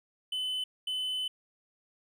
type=tone bursts at uneven times; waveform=triangle; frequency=3024 Hz; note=F#7; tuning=37 cents sharp; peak=-29 dBFS; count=2; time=0.32-0.64 / 0.87-1.28 s; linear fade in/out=5 ms; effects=none